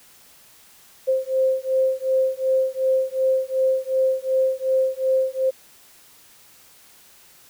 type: beating tone pair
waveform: sine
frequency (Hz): 523.3 / 526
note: C5 / C5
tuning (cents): 0 / +9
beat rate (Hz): 2.7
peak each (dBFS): -21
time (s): 1.07-5.51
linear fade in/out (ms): 20
effects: white hiss -51 dBFS RMS until 7.49 s